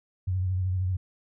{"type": "tone with vibrato", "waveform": "sine", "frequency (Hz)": 92.5, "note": "F#2", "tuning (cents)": 0, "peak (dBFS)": -24, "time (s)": [0.27, 0.97], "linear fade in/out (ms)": 10, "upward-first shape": "triangle", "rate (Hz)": 13, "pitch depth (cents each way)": 58, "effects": []}